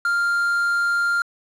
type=tone; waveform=triangle; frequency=1396.9 Hz; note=F6; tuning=in tune; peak=-16 dBFS; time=0.05-1.22 s; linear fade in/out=2 ms; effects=resampled to 24000 Hz + 7-bit